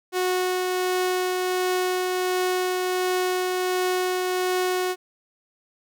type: tone with tremolo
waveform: sawtooth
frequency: 366.5 Hz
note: F#4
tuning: 16 cents flat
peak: -17 dBFS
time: 0.12-4.96 s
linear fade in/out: 50 ms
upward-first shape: triangle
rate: 1.4 Hz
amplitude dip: 25%
effects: none